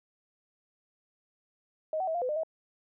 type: tone with pitch steps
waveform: sine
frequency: 627 / 753 / 645 / 698 / 505 / 604 / 641 Hz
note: D#5 / F#5 / E5 / F5 / B4 / D5 / E5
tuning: +13 / +30 / -38 / -1 / +39 / +48 / -49 cents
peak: -28 dBFS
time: 1.93-2.434 s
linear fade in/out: 2 ms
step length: 72 ms
effects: none